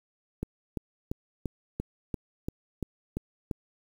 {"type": "click train", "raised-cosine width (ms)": 3, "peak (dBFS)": -18, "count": 10, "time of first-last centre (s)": [0.43, 3.512], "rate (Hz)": 2.92, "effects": ["8-bit"]}